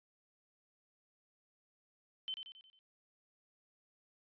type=tone with echo; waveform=sine; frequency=3075 Hz; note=G7; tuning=34 cents flat; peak=-37 dBFS; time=2.28-2.34 s; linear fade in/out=0 ms; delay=90 ms; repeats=5; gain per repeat=-6 dB; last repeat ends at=2.79 s; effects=resampled to 11025 Hz